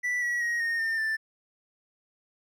triangle tone with pitch steps, 1969 / 1927.4 / 1886.6 / 1846.7 / 1807.7 / 1769.4 Hz, B6 / B6 / A#6 / A#6 / A6 / A6, -6 / -43 / +20 / -17 / +46 / +9 cents, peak -24 dBFS, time 0.03-1.17 s, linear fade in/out 20 ms, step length 190 ms, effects none

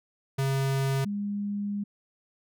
square / sine tone pair in turn, 135.6 / 203.6 Hz, C#3 / G#3, -38 / -34 cents, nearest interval perfect fifth, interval 704 cents, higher second, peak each -25 / -28 dBFS, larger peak first, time 0.38-1.05 / 1.05-1.84 s, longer second, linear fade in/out 10 ms, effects none

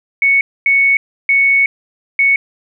sine tone bursts at uneven times, 2217 Hz, C#7, in tune, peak -8 dBFS, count 4, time 0.22-0.41 / 0.66-0.97 / 1.29-1.66 / 2.19-2.36 s, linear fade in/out 2 ms, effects none

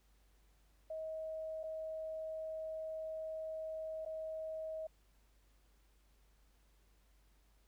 sine tone with dropouts, 635 Hz, D#5, 35 cents sharp, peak -40 dBFS, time 0.9-4.87 s, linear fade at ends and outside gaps 5 ms, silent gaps 1.632-1.637 / 4.051-4.06 s, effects added 50 Hz sine -67 dBFS peak until 7.67 s + pink hiss -75 dBFS RMS until 7.67 s

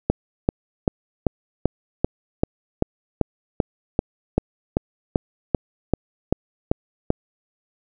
click train, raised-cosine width 2 ms, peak -3 dBFS, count 19, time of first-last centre 0.1-7.104 s, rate 2.57 Hz, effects none

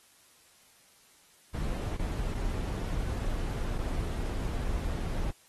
brown noise with dropouts, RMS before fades -32 dBFS, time 1.54-5.31 s, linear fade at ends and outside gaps 5 ms, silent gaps 1.969-1.992 / 2.344-2.349 / 3.78-3.786 s, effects white hiss -61 dBFS RMS until 5.48 s + AAC 32 kbps

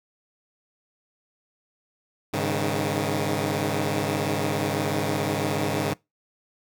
10% pulse chord, Ab suspended fourth, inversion none, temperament equal with one note detuned, 101.69 / 138.59 / 155.56 Hz, Ab2 / Db3 / Eb3, -36 / 0 / 0 cents, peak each -20 dBFS, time 2.33-5.94 s, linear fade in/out 10 ms, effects noise-tail reverb RT60 0.2 s tail -23 dB re dry

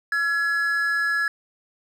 triangle tone pair together, 1354.6 / 1690 Hz, E6 / G#6, +47 / +30 cents, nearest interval major third, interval 383 cents, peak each -27 / -19 dBFS, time 0.12-1.28 s, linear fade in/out 2 ms, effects none

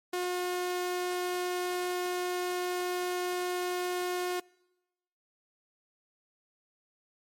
sawtooth tone, 359.5 Hz, F#4, 50 cents flat, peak -26 dBFS, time 0.13-4.4 s, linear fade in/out 5 ms, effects noise-tail reverb RT60 1.0 s tail -26 dB re dry + MP3 64 kbps

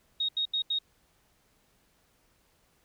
sine tone bursts, 3748 Hz, A#7, 9 cents sharp, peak -26 dBFS, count 4, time 0.2-0.788 s, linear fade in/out 5 ms, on 87 ms, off 80 ms, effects pink hiss -68 dBFS RMS until 2.84 s

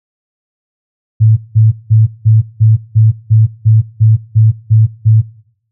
sine tone bursts, 110 Hz, A2, in tune, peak -3 dBFS, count 12, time 1.2-5.22 s, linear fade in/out 20 ms, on 170 ms, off 180 ms, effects noise-tail reverb RT60 0.7 s tail -22 dB re dry

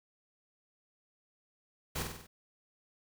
pink noise with echo, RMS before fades -36 dBFS, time 1.95-2.03 s, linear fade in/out 10 ms, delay 48 ms, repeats 5, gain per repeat -4 dB, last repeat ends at 2.27 s, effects none

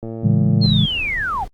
click train, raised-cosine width 2 ms, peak -17 dBFS, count 72, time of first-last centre 0.03-0.658 s, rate 113 Hz
sine chord, A major seventh, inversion none, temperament equal, 110 / 138.59 / 164.81 / 207.7 Hz, A2 / C#3 / E3 / G#3, 0 / 0 / 0 / 0 cents, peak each -18 dBFS, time 0.23-0.86 s, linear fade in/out 10 ms
sine linear sweep, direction down, 4319 to 693 Hz, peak -19 dBFS, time 0.61-1.45 s, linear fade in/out 20 ms
brown noise, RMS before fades -32 dBFS, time 0.63-1.48 s, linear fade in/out 5 ms
effects Opus 32 kbps

